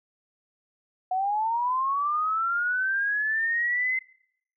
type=linear sweep; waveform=sine; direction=up; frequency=729 to 2066 Hz; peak=-23 dBFS; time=1.11-3.99 s; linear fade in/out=5 ms; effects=noise-tail reverb RT60 0.7 s tail -23 dB re dry